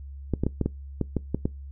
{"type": "clicks", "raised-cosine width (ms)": 3, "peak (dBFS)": -11, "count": 9, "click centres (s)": [0.337, 0.436, 0.466, 0.613, 0.66, 1.013, 1.167, 1.346, 1.455], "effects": ["noise-tail reverb RT60 0.2 s tail -23 dB re dry", "added 69 Hz sine -37 dBFS peak until 1.71 s"]}